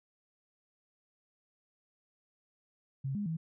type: tone with pitch steps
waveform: sine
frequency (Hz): 135.4 / 205.3 / 162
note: C#3 / G#3 / E3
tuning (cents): -40 / -20 / -30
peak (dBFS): -32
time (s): 3.04-3.37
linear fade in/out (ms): 10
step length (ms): 110
effects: none